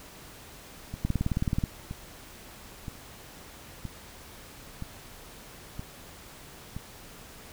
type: two click trains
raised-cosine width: 5 ms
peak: -23 / -14 dBFS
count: 7 / 12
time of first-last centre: 0.94-6.765 / 1.05-1.638 s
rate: 1.03 / 18.7 Hz
effects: pink hiss -48 dBFS RMS until 7.52 s